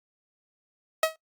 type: tone with exponential decay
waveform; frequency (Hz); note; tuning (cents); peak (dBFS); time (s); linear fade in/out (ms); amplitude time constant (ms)
sawtooth; 638; D#5; +43; -13; 1.03-1.16; 2; 28
effects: noise-tail reverb RT60 0.1 s tail -17 dB re dry + Opus 48 kbps